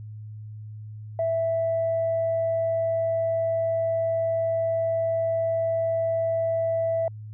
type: tone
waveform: sine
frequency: 659.3 Hz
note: E5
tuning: in tune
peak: -21 dBFS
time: 1.19-7.08 s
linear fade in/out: 2 ms
effects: tanh soft clip ceiling -17 dBFS + added 107 Hz sine -36 dBFS peak until 7.33 s